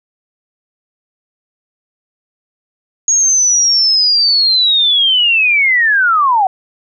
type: linear sweep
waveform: sine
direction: down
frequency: 6645 to 730 Hz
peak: -8 dBFS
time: 3.08-6.47 s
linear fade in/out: 2 ms
effects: none